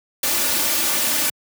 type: noise with comb filter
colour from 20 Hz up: white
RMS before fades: -20 dBFS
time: 0.23-1.3 s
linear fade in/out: 5 ms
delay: 3.4 ms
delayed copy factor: +0.65
effects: high-pass 100 Hz 12 dB/octave